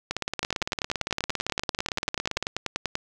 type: two click trains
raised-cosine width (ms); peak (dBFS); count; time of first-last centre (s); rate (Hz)
0.2; -9 / -10; 27 / 42; 0.43-2.954 / 0.11-2.426; 10.3 / 17.7
effects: none